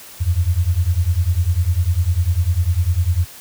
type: beating tone pair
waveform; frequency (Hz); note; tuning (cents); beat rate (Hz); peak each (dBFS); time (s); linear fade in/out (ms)
sine; 82.3 / 92.3; E2 / F#2; -2 / -4; 10; -17 / -17; 0.2-3.26; 20
effects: white hiss -39 dBFS RMS until 3.4 s